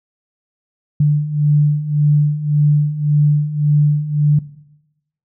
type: beating tone pair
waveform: sine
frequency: 146.83 / 148.63 Hz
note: D3 / D3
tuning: 0 / +21 cents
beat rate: 1.8 Hz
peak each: -17 / -13 dBFS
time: 1-4.39 s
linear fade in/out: 5 ms
effects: noise-tail reverb RT60 0.9 s tail -18 dB re dry